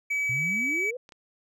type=tone; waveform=triangle; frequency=2285 Hz; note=D7; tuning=48 cents flat; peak=-23 dBFS; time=0.1-0.91 s; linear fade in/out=10 ms
type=exponential sweep; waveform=sine; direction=up; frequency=117.1 to 520 Hz; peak=-32 dBFS; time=0.29-0.97 s; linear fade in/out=5 ms
type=clicks; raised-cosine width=0.2 ms; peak=-31 / -30 dBFS; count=2; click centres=1.091 / 1.122 s
effects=none